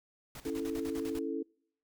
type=noise with tremolo; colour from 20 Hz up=pink; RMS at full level=-46 dBFS; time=0.35-1.19 s; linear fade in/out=2 ms; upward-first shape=square; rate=10 Hz; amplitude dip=75%
type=chord; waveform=sine; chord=A major; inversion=first; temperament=equal; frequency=277.2 / 329.6 / 440 Hz; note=C#4 / E4 / A4; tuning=0 / 0 / 0 cents; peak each=-37 dBFS; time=0.45-1.43 s; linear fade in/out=10 ms
effects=noise-tail reverb RT60 0.6 s tail -26 dB re dry